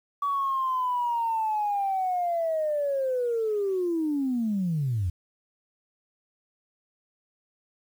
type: linear sweep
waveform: sine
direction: down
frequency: 1142 to 82.41 Hz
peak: -23 dBFS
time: 0.22-5.1 s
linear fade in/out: 5 ms
effects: tanh soft clip ceiling -19 dBFS + 9-bit